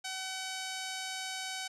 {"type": "tone with low-pass filter", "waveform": "5% pulse", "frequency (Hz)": 757, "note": "F#5", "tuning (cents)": 39, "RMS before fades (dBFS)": -39, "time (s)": [0.04, 1.68], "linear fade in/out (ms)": 10, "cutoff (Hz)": 8800, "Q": 0.53, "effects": []}